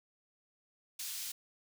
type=high-pass noise; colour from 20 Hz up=pink; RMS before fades=-41 dBFS; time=0.99-1.32 s; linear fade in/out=5 ms; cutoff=4000 Hz; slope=12 dB/octave; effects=none